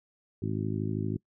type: harmonic tone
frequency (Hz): 52.7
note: G#1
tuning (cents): +26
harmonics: 2 / 3 / 4 / 5 / 6 / 7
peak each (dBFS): -33 / -35 / -36 / -37 / -38 / -38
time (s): 0.42-1.17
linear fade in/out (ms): 5
effects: noise-tail reverb RT60 0.1 s tail -23 dB re dry